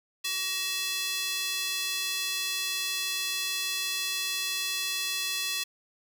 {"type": "tone with high-pass filter", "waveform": "square", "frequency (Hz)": 376.9, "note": "F#4", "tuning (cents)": 32, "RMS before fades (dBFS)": -31, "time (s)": [0.24, 5.64], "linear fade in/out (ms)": 10, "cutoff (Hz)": 3200, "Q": 1.5, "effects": []}